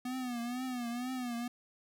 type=tone with vibrato; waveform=square; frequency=246.5 Hz; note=B3; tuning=3 cents flat; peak=-36 dBFS; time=0.05-1.48 s; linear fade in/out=5 ms; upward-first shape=triangle; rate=2.1 Hz; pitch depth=100 cents each way; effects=none